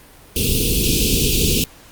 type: band-stop noise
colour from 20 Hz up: pink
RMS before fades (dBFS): -17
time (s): 0.36-1.64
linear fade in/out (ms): 2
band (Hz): 480 to 2500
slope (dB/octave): 96
effects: pink hiss -45 dBFS RMS until 1.91 s + Opus 32 kbps